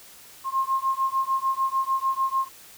sine beating tone pair, 1064 / 1070.7 Hz, C6 / C6, +29 / +40 cents, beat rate 6.7 Hz, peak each -25 dBFS, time 0.44-2.49 s, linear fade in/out 50 ms, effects white hiss -48 dBFS RMS until 2.77 s

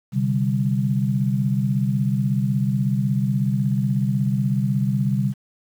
sine chord, C suspended second, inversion none, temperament just, 130.81 / 147.16 / 196.22 Hz, C3 / D3 / G3, 0 / +4 / +2 cents, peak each -21 / -25 / -22 dBFS, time 0.12-5.34 s, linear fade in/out 50 ms, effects 8-bit

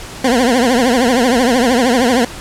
20% pulse tone with vibrato, 246.9 Hz, B3, in tune, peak -5 dBFS, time 0.24-2.25 s, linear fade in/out 5 ms, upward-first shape triangle, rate 13 Hz, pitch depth 170 cents each way, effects pink hiss -30 dBFS RMS until 2.4 s + low-pass 10000 Hz 12 dB/octave

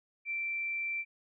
sine tone, 2345 Hz, D7, 3 cents flat, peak -32 dBFS, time 0.25-1.05 s, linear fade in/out 50 ms, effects none

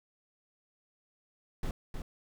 brown noise with echo, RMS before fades -33 dBFS, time 1.63-1.71 s, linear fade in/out 2 ms, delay 310 ms, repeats 1, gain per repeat -5 dB, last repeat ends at 2.02 s, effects none

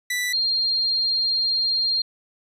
sawtooth / sine tone pair in turn, 1975.5 / 4205 Hz, B6 / C8, 0 / +8 cents, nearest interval octave + minor second, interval 1308 cents, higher second, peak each -19 dBFS, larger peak neither, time 0.1-0.33 / 0.33-2.02 s, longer second, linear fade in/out 5 ms, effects resampled to 32000 Hz

